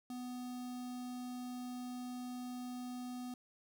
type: tone with notch filter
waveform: square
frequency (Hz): 248.5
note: B3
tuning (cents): +11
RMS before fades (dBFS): -44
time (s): 0.1-3.34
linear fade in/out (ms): 2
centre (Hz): 2000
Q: 1
effects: none